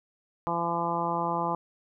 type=harmonic tone; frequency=170 Hz; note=F3; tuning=46 cents flat; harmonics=1 / 2 / 3 / 4 / 5 / 6 / 7; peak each=-35 / -36 / -36 / -35 / -31 / -31 / -36 dBFS; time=0.47-1.55 s; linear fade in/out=0 ms; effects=none